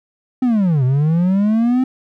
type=linear two-way sweep; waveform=triangle; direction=down then up; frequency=261.6 to 124 to 261.6 Hz; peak=-10 dBFS; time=0.42-1.84 s; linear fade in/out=5 ms; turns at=0.84 s; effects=none